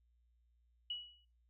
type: tone with exponential decay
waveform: sine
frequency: 2928 Hz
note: F#7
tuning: 19 cents flat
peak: -36 dBFS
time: 0.9-1.25 s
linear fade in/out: 5 ms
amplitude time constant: 76 ms
effects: noise-tail reverb RT60 0.4 s tail -25 dB re dry + added 59 Hz sine -70 dBFS peak until 1.49 s